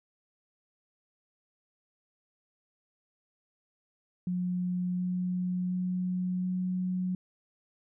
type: tone with pitch steps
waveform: sine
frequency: 180 / 181.04 / 182.09 / 183.15 Hz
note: F#3 / F#3 / F#3 / F#3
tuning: -47 / -37 / -27 / -17 cents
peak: -28 dBFS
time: 4.27-7.15 s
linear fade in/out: 2 ms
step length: 720 ms
effects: none